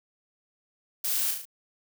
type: noise with echo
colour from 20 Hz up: blue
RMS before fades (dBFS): -29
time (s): 1.04-1.31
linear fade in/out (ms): 5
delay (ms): 36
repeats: 4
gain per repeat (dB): -4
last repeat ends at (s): 1.454
effects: none